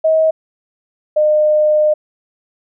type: tone pair in turn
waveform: sine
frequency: 636 / 608.1 Hz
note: D#5 / D#5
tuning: +38 / -40 cents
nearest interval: minor second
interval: 78 cents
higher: first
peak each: -9 dBFS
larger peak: neither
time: 0.04-0.31 / 1.16-1.94 s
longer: second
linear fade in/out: 10 ms
effects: none